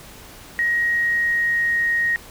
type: tone with pitch glide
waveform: sine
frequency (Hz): 1888 to 1873.9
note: A#6 to A#6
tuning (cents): +22 to +9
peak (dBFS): -17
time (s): 0.59-2.16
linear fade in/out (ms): 0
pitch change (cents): -13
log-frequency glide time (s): 0.78-1.75
effects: pink hiss -42 dBFS RMS until 2.3 s